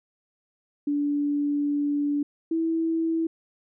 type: tone pair in turn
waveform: sine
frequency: 289.6 / 326.8 Hz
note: D4 / E4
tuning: -24 / -15 cents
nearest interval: major second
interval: 209 cents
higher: second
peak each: -22 dBFS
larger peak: neither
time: 0.87-2.23 / 2.51-3.27 s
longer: first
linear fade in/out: 5 ms
effects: none